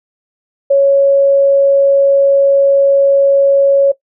sine tone, 554.4 Hz, C#5, in tune, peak -5 dBFS, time 0.7-3.92 s, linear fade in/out 10 ms, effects noise-tail reverb RT60 0.1 s tail -17 dB re dry

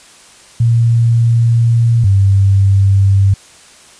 sine tone pair in turn, 116.54 / 98 Hz, A#2 / G2, 0 / 0 cents, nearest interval minor third, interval 300 cents, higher first, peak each -7 / -6 dBFS, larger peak second, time 0.6-2.04 / 2.04-3.34 s, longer first, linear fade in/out 5 ms, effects white hiss -41 dBFS RMS until 3.99 s + resampled to 22050 Hz

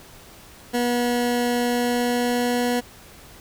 20% pulse tone with pitch glide, 242.1 to 243.6 Hz, B3 to B3, -34 to -24 cents, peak -15 dBFS, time 0.73-2.81 s, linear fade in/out 20 ms, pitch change +10 cents, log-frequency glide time 1.62-2.62 s, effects pink hiss -46 dBFS RMS until 3.4 s

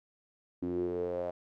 sawtooth tone with band-pass filter sweep, 88.2 Hz, F2, 18 cents sharp, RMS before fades -34 dBFS, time 0.62-1.31 s, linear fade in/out 10 ms, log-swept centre 290 to 610 Hz, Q 7.9, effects none

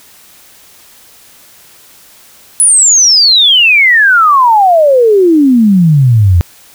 sine exponential sweep, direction down, 10240 to 82.41 Hz, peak -3 dBFS, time 2.6-6.41 s, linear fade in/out 0 ms, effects white hiss -40 dBFS RMS until 6.74 s

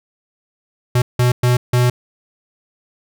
square tone bursts at uneven times, 123.47 Hz, B2, in tune, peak -12 dBFS, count 4, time 0.95-1.02 / 1.19-1.32 / 1.43-1.57 / 1.73-1.9 s, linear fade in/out 5 ms, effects none

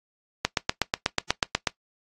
click train, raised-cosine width 0.2 ms, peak -3 dBFS, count 11, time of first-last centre 0.45-1.672 s, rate 8.18 Hz, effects noise-tail reverb RT60 0.1 s tail -20 dB re dry + AAC 32 kbps

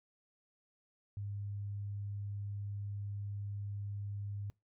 sine tone, 101.4 Hz, G#2, 41 cents flat, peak -38 dBFS, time 1.17-4.5 s, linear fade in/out 0 ms, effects noise-tail reverb RT60 0.2 s tail -23 dB re dry

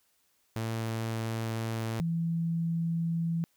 sawtooth / sine tone pair in turn, 112.9 / 166.49 Hz, A2 / E3, +45 / +18 cents, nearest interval perfect fifth, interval 673 cents, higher second, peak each -27 dBFS, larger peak neither, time 0.56-2 / 2-3.44 s, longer neither, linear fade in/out 0 ms, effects white hiss -71 dBFS RMS until 3.56 s

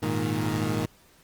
20% pulse chord, Ab suspended second, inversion none, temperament equal with one note detuned, 103.83 / 117.01 / 155.56 Hz, Ab2 / Bb2 / Eb3, 0 / +7 / 0 cents, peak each -25 dBFS, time 0.02-0.86 s, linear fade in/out 10 ms, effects pink hiss -58 dBFS RMS until 1.23 s + Opus 24 kbps

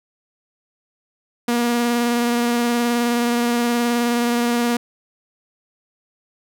sawtooth tone with vibrato, 238.4 Hz, A#3, 39 cents sharp, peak -13 dBFS, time 1.48-4.77 s, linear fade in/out 5 ms, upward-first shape sine, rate 19 Hz, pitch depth 17 cents each way, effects none

